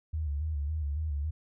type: tone with vibrato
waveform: sine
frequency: 75 Hz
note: D2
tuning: 37 cents sharp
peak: -29 dBFS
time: 0.13-1.31 s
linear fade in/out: 10 ms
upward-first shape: square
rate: 3.6 Hz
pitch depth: 77 cents each way
effects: none